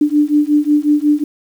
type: beating tone pair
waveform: sine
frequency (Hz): 293.7 / 299.2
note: D4 / D4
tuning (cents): 0 / +32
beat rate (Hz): 5.5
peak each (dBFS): -13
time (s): 0.01-1.24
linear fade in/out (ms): 5
effects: 7-bit

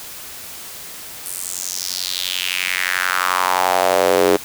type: tone with high-pass filter sweep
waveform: square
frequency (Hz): 45.72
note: F#1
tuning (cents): -20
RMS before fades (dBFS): -19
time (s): 1.25-4.37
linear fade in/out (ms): 10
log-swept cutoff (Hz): 10000 to 380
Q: 3.3
effects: white hiss -34 dBFS RMS until 4.44 s

